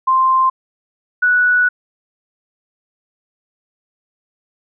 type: tone pair in turn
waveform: sine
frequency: 1046.5 / 1474.4 Hz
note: C6 / F#6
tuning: 0 / -7 cents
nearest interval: tritone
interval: 593 cents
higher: second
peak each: -10 dBFS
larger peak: neither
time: 0.07-0.5 / 1.22-1.69 s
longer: second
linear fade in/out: 10 ms
effects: none